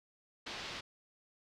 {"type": "low-pass noise", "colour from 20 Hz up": "white", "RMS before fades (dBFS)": -44, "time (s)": [0.46, 0.81], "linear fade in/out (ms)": 10, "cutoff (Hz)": 4600, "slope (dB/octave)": 24, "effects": []}